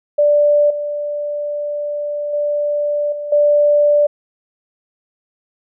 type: tone with level steps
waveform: sine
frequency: 587.3 Hz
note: D5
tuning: in tune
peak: -9 / -19 / -15 / -22 / -9 dBFS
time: 0.18-4.07 s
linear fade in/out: 10 ms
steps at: 0.7 / 2.33 / 3.12 / 3.32 s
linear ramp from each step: 5 ms
effects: none